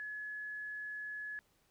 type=tone; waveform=sine; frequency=1700 Hz; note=G#6; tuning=40 cents sharp; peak=-40 dBFS; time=0-1.39 s; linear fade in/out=0 ms; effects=pink hiss -73 dBFS RMS until 1.7 s